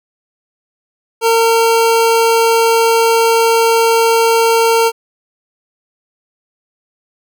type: tone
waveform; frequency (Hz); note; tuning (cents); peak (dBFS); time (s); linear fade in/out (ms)
25% pulse; 456.8; A#4; -35; -5; 1.21-4.92; 50
effects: none